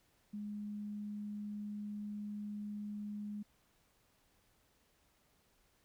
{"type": "tone", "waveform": "sine", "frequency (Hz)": 207.7, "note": "G#3", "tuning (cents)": 0, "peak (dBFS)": -40, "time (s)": [0.33, 3.43], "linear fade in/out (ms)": 10, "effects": ["pink hiss -73 dBFS RMS until 5.84 s"]}